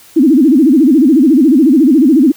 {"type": "tone with vibrato", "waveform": "sine", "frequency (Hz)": 284.4, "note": "C#4", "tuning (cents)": 45, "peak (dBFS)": -4, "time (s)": [0.16, 2.32], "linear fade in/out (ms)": 10, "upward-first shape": "sine", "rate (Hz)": 14, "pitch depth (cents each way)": 270, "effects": ["white hiss -41 dBFS RMS until 2.36 s"]}